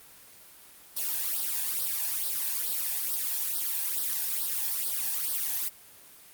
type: noise with flanger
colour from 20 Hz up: blue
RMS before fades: -30 dBFS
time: 0.96-5.69 s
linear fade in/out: 10 ms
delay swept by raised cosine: 0.21 to 1.21 ms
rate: 2.3 Hz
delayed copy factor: +0.7
effects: white hiss -52 dBFS RMS until 6.33 s + Opus 32 kbps